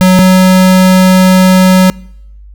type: tone pair in turn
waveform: square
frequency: 185 / 185.8 Hz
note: F#3 / F#3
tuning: 0 / +7 cents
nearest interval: unison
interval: 7 cents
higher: second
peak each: -3 dBFS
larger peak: neither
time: 0.01-0.19 / 0.19-1.9 s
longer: second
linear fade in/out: 0 ms
effects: noise-tail reverb RT60 0.8 s tail -25 dB re dry + added 50 Hz sine -30 dBFS peak until 2.54 s